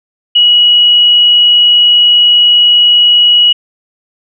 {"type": "tone", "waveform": "sine", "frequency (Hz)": 2915, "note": "F#7", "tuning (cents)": -26, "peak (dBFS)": -3, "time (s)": [0.35, 3.53], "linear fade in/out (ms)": 10, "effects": []}